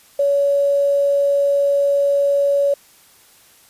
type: tone with quantisation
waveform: sine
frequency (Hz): 564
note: C#5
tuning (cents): +30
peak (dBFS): -13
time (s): 0.19-2.74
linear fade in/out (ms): 5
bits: 7
effects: white hiss -50 dBFS RMS until 3.69 s + resampled to 32000 Hz